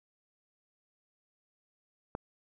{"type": "click", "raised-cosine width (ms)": 1, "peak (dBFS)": -21, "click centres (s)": 2.151, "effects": []}